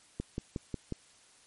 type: click train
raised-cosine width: 3 ms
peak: -21 dBFS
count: 5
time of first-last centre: 0.2-0.923 s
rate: 5.53 Hz
effects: white hiss -61 dBFS RMS until 1.46 s + MP3 48 kbps